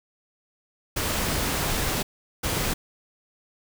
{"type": "noise bursts at uneven times", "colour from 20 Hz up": "pink", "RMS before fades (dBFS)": -26, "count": 2, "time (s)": [[0.96, 2.03], [2.43, 2.74]], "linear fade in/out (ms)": 10, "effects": []}